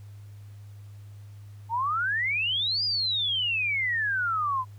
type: exponential two-way sweep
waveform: sine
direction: up then down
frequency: 875 to 4978 to 997 Hz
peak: -24 dBFS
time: 1.69-4.65 s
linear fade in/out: 50 ms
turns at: 2.84 s
effects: added 102 Hz sine -42 dBFS peak until 4.78 s + pink hiss -62 dBFS RMS until 4.78 s